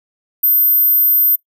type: tone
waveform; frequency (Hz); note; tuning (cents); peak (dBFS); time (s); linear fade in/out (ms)
sine; 13630; G#9; +44; -8; 0.43-1.36; 10
effects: noise-tail reverb RT60 0.1 s tail -21 dB re dry + tanh soft clip ceiling -4 dBFS